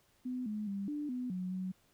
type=tone with pitch steps; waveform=sine; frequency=252 / 211.8 / 198.3 / 295.1 / 250.1 / 183.2 / 186 Hz; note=B3 / G#3 / G3 / D4 / B3 / F#3 / F#3; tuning=+35 / +34 / +20 / +8 / +22 / -17 / +9 cents; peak=-35 dBFS; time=0.25-1.72 s; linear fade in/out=10 ms; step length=210 ms; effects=pink hiss -70 dBFS RMS until 1.93 s